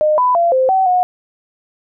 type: tone with pitch steps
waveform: sine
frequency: 611 / 997 / 684 / 520 / 762 / 727 Hz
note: D#5 / B5 / F5 / C5 / G5 / F#5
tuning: -32 / +16 / -36 / -11 / -49 / -31 cents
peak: -10 dBFS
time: 0.01-1.03 s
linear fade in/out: 0 ms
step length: 170 ms
effects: none